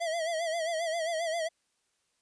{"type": "tone with vibrato", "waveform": "square", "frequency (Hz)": 658, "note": "E5", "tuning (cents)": -3, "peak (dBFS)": -30, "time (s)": [0, 1.49], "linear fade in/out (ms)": 20, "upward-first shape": "sine", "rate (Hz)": 7.5, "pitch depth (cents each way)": 82, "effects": ["white hiss -75 dBFS RMS until 2.21 s", "resampled to 22050 Hz"]}